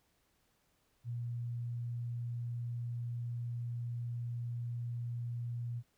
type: tone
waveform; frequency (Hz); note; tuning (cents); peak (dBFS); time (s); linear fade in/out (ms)
sine; 119.3; A#2; +41; -36; 1.04-5.83; 50
effects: pink hiss -75 dBFS RMS until 5.97 s